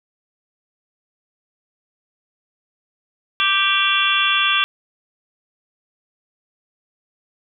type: harmonic tone with a mistuned harmonic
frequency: 392 Hz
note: G4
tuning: in tune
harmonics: 3 / 4 / 5 / 6 / 7 / 8 / 9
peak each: -21 / -23 / -32 / -24 / -20 / -25 / -21 dBFS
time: 3.4-4.64 s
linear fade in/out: 0 ms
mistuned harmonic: 9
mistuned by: -56 cents
effects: none